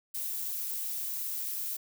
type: noise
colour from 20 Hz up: violet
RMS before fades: -35 dBFS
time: 0.14-1.77 s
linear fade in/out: 10 ms
effects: none